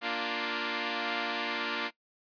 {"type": "chord", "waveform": "5% pulse", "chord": "Bb major", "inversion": "none", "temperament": "equal", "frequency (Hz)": [233.1, 293.7, 349.2], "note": ["Bb3", "D4", "F4"], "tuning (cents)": [0, 0, 0], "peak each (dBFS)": -24, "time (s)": [0.01, 1.91], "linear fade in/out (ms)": 50, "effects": ["noise-tail reverb RT60 0.1 s tail -19 dB re dry", "resampled to 11025 Hz"]}